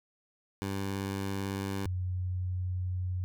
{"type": "tone pair in turn", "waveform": ["15% pulse", "sine"], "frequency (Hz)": [98, 91.17], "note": ["G2", "F#2"], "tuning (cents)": [0, -25], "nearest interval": "minor second", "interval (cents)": 125, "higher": "first", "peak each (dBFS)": [-26, -30], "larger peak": "first", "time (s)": [[0.62, 1.86], [1.86, 3.24]], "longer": "second", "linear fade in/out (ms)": 0, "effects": []}